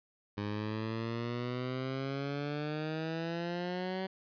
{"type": "exponential sweep", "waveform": "15% pulse", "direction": "up", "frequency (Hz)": [102.2, 190.5], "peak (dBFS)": -28, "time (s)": [0.37, 4.07], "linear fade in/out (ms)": 10, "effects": ["resampled to 11025 Hz"]}